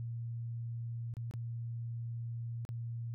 sine tone with dropouts, 116.8 Hz, A#2, 4 cents sharp, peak -37 dBFS, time 0-3.14 s, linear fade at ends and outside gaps 0 ms, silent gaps 1.139-1.168 / 1.311-1.338 / 2.651-2.69 s, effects none

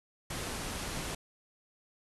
pink low-pass noise, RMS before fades -38 dBFS, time 0.3-1.15 s, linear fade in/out 5 ms, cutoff 12000 Hz, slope 96 dB/octave, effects none

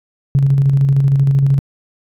sine tone with tremolo, 137.9 Hz, C#3, 9 cents flat, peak -7 dBFS, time 0.35-1.59 s, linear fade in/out 0 ms, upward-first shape square, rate 13 Hz, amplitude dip 35%, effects tanh soft clip ceiling -3 dBFS

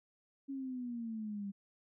sine exponential sweep, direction down, 277.2 to 196.1 Hz, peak -38 dBFS, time 0.48-1.52 s, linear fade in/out 20 ms, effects none

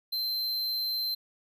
square tone, 4108 Hz, C8, 33 cents flat, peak -29 dBFS, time 0.12-1.15 s, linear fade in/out 10 ms, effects none

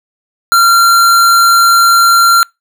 square tone, 1375 Hz, F6, 27 cents flat, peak -5 dBFS, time 0.52-2.43 s, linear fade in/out 0 ms, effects noise-tail reverb RT60 0.2 s tail -26 dB re dry

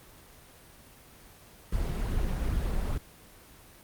brown noise with flanger, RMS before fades -29 dBFS, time 1.72-2.98 s, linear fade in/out 5 ms, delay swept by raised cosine 0.55 to 5.65 ms, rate 2.4 Hz, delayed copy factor +0.5, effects pink hiss -53 dBFS RMS until 3.83 s + Opus 24 kbps

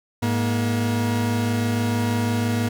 40% pulse tone pair together, 105.94 / 238.1 Hz, G#2 / A#3, +35 / +37 cents, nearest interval octave + major second, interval 1402 cents, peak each -22 dBFS, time 0.22-2.69 s, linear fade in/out 10 ms, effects none

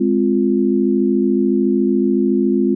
sine chord, F minor, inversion first, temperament equal, 207.7 / 261.6 / 349.2 Hz, Ab3 / C4 / F4, 0 / 0 / 0 cents, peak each -17 dBFS, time 0-2.75 s, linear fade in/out 10 ms, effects none

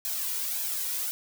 blue noise with flanger, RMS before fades -31 dBFS, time 0.05-1.11 s, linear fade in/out 0 ms, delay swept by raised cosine 1.2 to 2.11 ms, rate 1.8 Hz, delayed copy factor +0.65, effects none

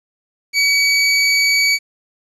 25% pulse tone, 2271 Hz, C#7, 41 cents sharp, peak -8 dBFS, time 0.53-1.79 s, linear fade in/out 50 ms, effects resampled to 24000 Hz + 8-bit

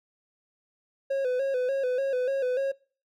triangle tone with vibrato, 523 Hz, C5, 1 cent flat, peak -22 dBFS, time 1.1-2.72 s, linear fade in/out 10 ms, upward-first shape square, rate 3.4 Hz, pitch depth 72 cents each way, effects noise-tail reverb RT60 0.4 s tail -23 dB re dry

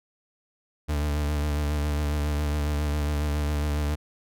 40% pulse tone with vibrato, 74 Hz, D2, 14 cents sharp, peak -23 dBFS, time 0.88-3.96 s, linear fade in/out 20 ms, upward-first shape sine, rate 7.3 Hz, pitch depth 34 cents each way, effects none

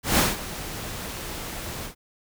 pink noise with ADSR envelope, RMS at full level -18 dBFS, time 0.03-1.95 s, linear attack 150 ms, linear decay 180 ms, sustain -16 dB, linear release 110 ms, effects none

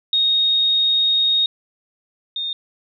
sine tone pair in turn, 3729 / 3669 Hz, A#7 / A#7, 0 / -28 cents, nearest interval unison, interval 28 cents, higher first, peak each -14 / -22 dBFS, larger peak first, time 0.13-1.46 / 2.36-2.53 s, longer first, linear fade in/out 2 ms, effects none

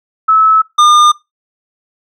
sine / square tone pair in turn, 1300 / 1209.2 Hz, E6 / D#6, -24 / -50 cents, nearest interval minor second, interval 126 cents, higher first, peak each -5 dBFS, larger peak neither, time 0.28-0.62 / 0.78-1.12 s, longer neither, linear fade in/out 10 ms, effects noise-tail reverb RT60 0.2 s tail -20 dB re dry + low-pass 6000 Hz 12 dB/octave

